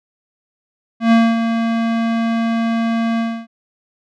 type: tone with ADSR envelope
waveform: square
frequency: 228.7 Hz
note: A#3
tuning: 33 cents flat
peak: -8 dBFS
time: 1-3.47 s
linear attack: 120 ms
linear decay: 240 ms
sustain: -8 dB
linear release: 280 ms
effects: low-pass 3000 Hz 12 dB/octave